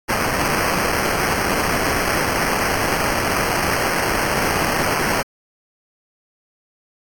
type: noise with sample-and-hold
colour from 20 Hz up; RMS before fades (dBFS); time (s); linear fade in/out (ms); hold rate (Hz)
blue; -20; 0.08-5.23; 20; 3675
effects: AAC 64 kbps